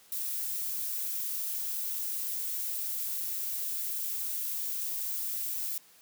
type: noise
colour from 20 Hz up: violet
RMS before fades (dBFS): -34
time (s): 0.12-5.78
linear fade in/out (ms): 2
effects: white hiss -59 dBFS RMS until 6.01 s + high-pass 100 Hz 12 dB/octave